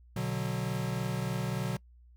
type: chord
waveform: square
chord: B minor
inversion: none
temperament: equal with one note detuned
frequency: 123.47 / 146.83 / 184.36 Hz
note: B2 / D3 / F#3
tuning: 0 / 0 / -6 cents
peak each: -35 / -37 / -36 dBFS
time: 0.16-1.77 s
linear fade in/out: 5 ms
effects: noise-tail reverb RT60 0.1 s tail -24 dB re dry + added 60 Hz sine -54 dBFS peak until 2.16 s